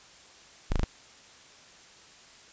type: tone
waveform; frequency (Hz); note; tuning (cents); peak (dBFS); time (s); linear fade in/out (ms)
sawtooth; 26.37; G#0; +27; -21; 0.7-0.84; 0
effects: white hiss -53 dBFS RMS until 2.52 s + resampled to 16000 Hz